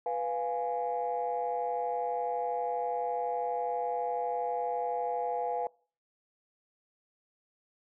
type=chord; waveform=sine; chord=F diminished; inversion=second; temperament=equal; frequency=493.9 / 698.5 / 830.6 Hz; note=Cb5 / F5 / Ab5; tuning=0 / 0 / 0 cents; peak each=-33 dBFS; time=0.06-5.67 s; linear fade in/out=2 ms; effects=noise-tail reverb RT60 0.4 s tail -24 dB re dry + tanh soft clip ceiling -22 dBFS